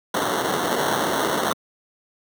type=noise with sample-and-hold; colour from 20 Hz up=violet; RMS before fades=-22 dBFS; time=0.14-1.53 s; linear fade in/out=5 ms; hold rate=2450 Hz; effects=high-pass 200 Hz 12 dB/octave